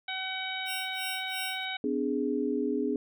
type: harmonic tone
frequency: 756 Hz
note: F#5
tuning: 37 cents sharp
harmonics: 1 / 2 / 3 / 4 / 5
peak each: -39 / -39 / -37 / -40 / -38 dBFS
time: 0.08-1.77 s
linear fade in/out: 5 ms
type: tone with tremolo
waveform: 5% pulse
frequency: 2752 Hz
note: F7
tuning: 26 cents flat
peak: -27 dBFS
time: 0.65-1.66 s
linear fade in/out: 50 ms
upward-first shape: sine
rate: 2.9 Hz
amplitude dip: 95%
type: chord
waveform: sine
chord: G# diminished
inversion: first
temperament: equal with one note detuned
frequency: 253.3 / 293.7 / 415.3 Hz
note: B3 / D4 / G#4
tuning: +44 / 0 / 0 cents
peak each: -31 dBFS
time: 1.84-2.96 s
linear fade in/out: 2 ms
effects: none

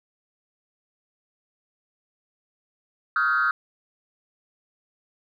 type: tone with frequency modulation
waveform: sine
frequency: 1396 Hz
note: F6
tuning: 1 cent flat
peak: -18 dBFS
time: 3.16-3.51 s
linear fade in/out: 2 ms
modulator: 137 Hz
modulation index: 1.2
effects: tanh soft clip ceiling -15 dBFS + 10-bit

